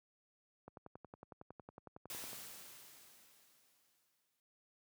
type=click train; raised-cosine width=1 ms; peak=-37 dBFS; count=19; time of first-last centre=0.68-2.331 s; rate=10.9 Hz
type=noise with exponential decay; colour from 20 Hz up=white; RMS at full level=-45 dBFS; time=2.1-4.4 s; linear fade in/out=1 ms; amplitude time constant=500 ms
effects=high-pass 80 Hz 12 dB/octave